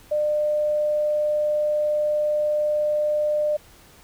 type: tone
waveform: sine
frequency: 600 Hz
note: D5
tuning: 37 cents sharp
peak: -19 dBFS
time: 0.11-3.57 s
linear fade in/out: 10 ms
effects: pink hiss -51 dBFS RMS until 4.03 s